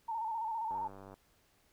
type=tone with vibrato; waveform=sine; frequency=896 Hz; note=A5; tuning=31 cents sharp; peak=-34 dBFS; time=0.08-0.88 s; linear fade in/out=10 ms; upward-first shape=square; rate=15 Hz; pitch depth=52 cents each way
type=click train; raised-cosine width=1 ms; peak=-37 dBFS; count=43; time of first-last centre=0.71-1.14 s; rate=97.6 Hz
effects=pink hiss -70 dBFS RMS until 1.72 s